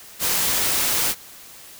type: noise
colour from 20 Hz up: white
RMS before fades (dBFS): -21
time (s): 0.19-1.15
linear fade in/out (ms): 50
effects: white hiss -43 dBFS RMS until 1.79 s